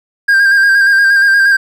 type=tone with vibrato; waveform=triangle; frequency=1600 Hz; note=G6; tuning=35 cents sharp; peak=-4 dBFS; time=0.28-1.57 s; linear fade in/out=10 ms; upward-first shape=square; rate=8.5 Hz; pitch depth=28 cents each way; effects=none